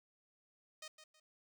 5% pulse tone with echo, 621 Hz, D#5, 3 cents flat, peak -36 dBFS, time 0.82-0.88 s, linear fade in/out 5 ms, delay 160 ms, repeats 2, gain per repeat -10 dB, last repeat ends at 1.2 s, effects none

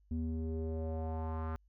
square tone with low-pass filter sweep, 80 Hz, D#2, 49 cents sharp, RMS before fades -37 dBFS, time 0.11-1.56 s, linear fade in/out 0 ms, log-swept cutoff 230 to 1300 Hz, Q 2.9, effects added 50 Hz sine -64 dBFS peak until 1.68 s

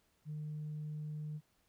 sine tone, 151.7 Hz, D#3, 44 cents flat, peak -38 dBFS, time 0.25-1.41 s, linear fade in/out 50 ms, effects tanh soft clip ceiling -36 dBFS + pink hiss -75 dBFS RMS until 1.68 s

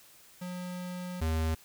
square tone pair in turn, 180 / 80.13 Hz, F#3 / E2, -47 / -49 cents, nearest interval octave + major second, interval 1402 cents, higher first, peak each -37 / -28 dBFS, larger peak second, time 0.41-1.21 / 1.21-1.55 s, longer first, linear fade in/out 10 ms, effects white hiss -57 dBFS RMS until 1.64 s

